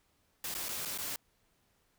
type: noise with dropouts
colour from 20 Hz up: white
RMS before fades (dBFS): -38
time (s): 0.44-1.16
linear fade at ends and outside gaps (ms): 2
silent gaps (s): 0.542-0.549 / 0.685-0.689 / 0.852-0.856 / 0.977-0.985
effects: pink hiss -73 dBFS RMS until 1.98 s